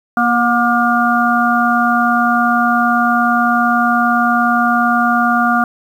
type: harmonic tone with a mistuned harmonic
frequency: 237.5 Hz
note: A#3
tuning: 33 cents sharp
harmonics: 1 / 3 / 5 / 6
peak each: -16 / -16 / -16 / -16 dBFS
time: 0.17-5.64 s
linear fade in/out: 2 ms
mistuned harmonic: 3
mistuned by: +22 cents
effects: 7-bit